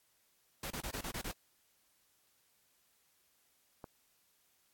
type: noise bursts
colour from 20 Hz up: pink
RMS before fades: -41 dBFS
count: 7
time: 0.63-1.317 s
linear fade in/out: 5 ms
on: 75 ms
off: 27 ms
type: click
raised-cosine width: 1 ms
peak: -32 dBFS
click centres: 3.842 s
effects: white hiss -73 dBFS RMS until 4.73 s + AAC 64 kbps